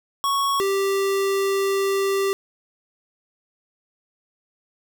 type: tone pair in turn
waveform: square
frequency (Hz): 1108.7 / 392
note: C#6 / G4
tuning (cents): 0 / 0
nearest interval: octave + tritone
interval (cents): 1800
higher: first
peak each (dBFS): -20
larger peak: neither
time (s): 0.24-0.6 / 0.6-2.33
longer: second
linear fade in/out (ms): 0
effects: none